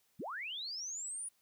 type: linear sweep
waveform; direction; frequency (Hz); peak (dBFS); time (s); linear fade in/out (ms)
sine; up; 114.1 to 9790; -39; 0.19-1.29; 10
effects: white hiss -74 dBFS RMS until 1.41 s